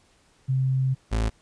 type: tone pair in turn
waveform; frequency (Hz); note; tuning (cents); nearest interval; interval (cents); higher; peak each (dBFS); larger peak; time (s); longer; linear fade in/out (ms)
sine / 35% pulse; 131.7 / 55.12; C3 / A1; +12 / +4; octave + minor third; 1508; first; -20; neither; 0.48-0.95 / 1.11-1.3; first; 20
effects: pink hiss -61 dBFS RMS until 1.41 s + resampled to 22050 Hz